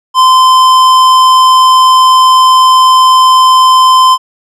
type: tone with tanh clipping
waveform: sine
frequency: 1032 Hz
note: C6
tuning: 24 cents flat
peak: -4 dBFS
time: 0.14-4.18 s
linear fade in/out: 50 ms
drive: 15 dB
effects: none